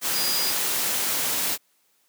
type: tone in noise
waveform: sine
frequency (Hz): 4892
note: D#8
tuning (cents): -30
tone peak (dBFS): -26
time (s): 0.12-0.54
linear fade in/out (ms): 50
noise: white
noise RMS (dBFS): -25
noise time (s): 0.01-1.58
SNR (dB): -4
effects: white hiss -66 dBFS RMS until 2.08 s + high-pass 150 Hz 12 dB/octave